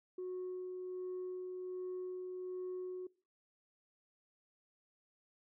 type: tone with tremolo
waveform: sine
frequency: 366.7 Hz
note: F#4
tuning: 15 cents flat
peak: -37 dBFS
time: 0.18-3.07 s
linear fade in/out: 5 ms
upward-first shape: sine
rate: 1.3 Hz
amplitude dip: 30%
effects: noise-tail reverb RT60 0.4 s tail -23 dB re dry + tanh soft clip ceiling -37 dBFS